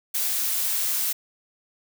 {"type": "noise", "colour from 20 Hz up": "blue", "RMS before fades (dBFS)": -25, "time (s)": [0.14, 1.13], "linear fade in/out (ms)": 10, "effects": []}